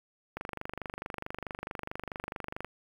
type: click train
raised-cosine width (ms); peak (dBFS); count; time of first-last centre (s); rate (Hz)
0.5; -21; 57; 0.37-2.646; 24.6
effects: 8-bit